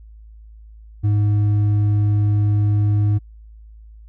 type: tone with hard clipping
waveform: sine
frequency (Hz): 103.83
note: G#2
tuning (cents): 0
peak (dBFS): -15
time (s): 1.03-3.19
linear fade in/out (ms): 20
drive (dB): 4
effects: added 54 Hz sine -39 dBFS peak until 4.08 s